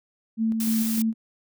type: tone with tremolo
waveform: sine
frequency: 223.3 Hz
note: A3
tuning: 26 cents sharp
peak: -20 dBFS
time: 0.37-1.14 s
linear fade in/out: 50 ms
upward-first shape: square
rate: 3.3 Hz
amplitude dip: 30%
type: noise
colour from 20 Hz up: blue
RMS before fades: -31 dBFS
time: 0.6-1.02 s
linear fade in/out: 2 ms
effects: none